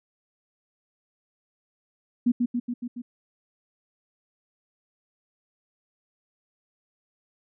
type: tone with echo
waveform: sine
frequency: 242.1 Hz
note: B3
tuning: 34 cents flat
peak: -17 dBFS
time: 2.26-2.32 s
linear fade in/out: 10 ms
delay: 140 ms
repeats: 5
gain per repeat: -3 dB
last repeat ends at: 3.02 s
effects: none